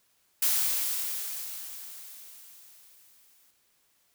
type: noise with exponential decay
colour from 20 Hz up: blue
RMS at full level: -24 dBFS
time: 0.42-3.51 s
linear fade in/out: 5 ms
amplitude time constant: 670 ms
effects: white hiss -69 dBFS RMS until 4.14 s